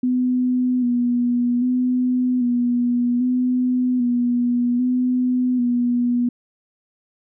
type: tone with vibrato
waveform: sine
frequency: 246.9 Hz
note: B3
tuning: in tune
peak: -16 dBFS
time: 0.03-6.29 s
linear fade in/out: 5 ms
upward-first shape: square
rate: 0.63 Hz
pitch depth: 29 cents each way
effects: none